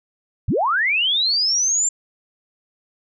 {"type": "linear sweep", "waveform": "sine", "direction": "up", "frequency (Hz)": [53.3, 7390], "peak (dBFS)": -16, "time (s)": [0.48, 1.89], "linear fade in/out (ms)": 5, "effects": []}